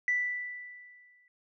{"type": "tone with exponential decay", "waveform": "sine", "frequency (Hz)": 1975.5, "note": "B6", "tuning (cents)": 0, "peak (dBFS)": -23, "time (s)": [0.08, 1.28], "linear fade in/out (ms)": 1, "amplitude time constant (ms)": 260, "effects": ["tanh soft clip ceiling -19 dBFS"]}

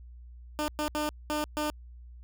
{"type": "tone bursts at uneven times", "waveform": "15% pulse", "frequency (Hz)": 301.3, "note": "D4", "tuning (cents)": 44, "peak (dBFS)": -22, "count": 5, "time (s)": [[0.59, 0.68], [0.79, 0.88], [0.95, 1.09], [1.3, 1.44], [1.57, 1.7]], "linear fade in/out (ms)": 0, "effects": ["added 60 Hz sine -45 dBFS peak until 2.23 s"]}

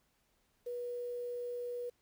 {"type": "tone with quantisation", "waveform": "sine", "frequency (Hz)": 485.5, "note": "B4", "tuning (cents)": -30, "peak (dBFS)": -37, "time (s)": [0.66, 1.9], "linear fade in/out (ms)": 10, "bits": 10, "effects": ["pink hiss -75 dBFS RMS until 2.01 s"]}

